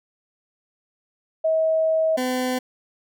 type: tone pair in turn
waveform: sine / 20% pulse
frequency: 640 / 254 Hz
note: D#5 / B3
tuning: +49 / +49 cents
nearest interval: octave + major third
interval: 1600 cents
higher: first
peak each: -17 dBFS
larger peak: neither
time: 1.44-2.17 / 2.17-2.59 s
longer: first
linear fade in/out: 10 ms
effects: none